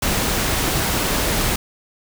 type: noise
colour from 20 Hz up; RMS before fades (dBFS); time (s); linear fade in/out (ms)
pink; -20; 0.02-1.56; 5
effects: none